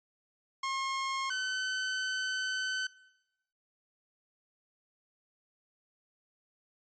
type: tone pair in turn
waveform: sawtooth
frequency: 1075 / 1520.3 Hz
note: C6 / F#6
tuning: +47 / +47 cents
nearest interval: tritone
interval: 600 cents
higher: second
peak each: -28 dBFS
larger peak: neither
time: 0.63-1.3 / 1.3-2.87 s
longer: second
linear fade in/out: 5 ms
effects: noise-tail reverb RT60 0.9 s tail -20 dB re dry + resampled to 16000 Hz